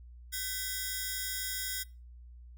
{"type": "ring-modulated tone", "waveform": "5% pulse", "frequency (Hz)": 1760, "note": "A6", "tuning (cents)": 0, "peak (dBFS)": -20, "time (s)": [0.32, 1.84], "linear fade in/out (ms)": 20, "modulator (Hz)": 234, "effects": ["noise-tail reverb RT60 0.3 s tail -22 dB re dry", "added 60 Hz sine -48 dBFS peak until 2.57 s"]}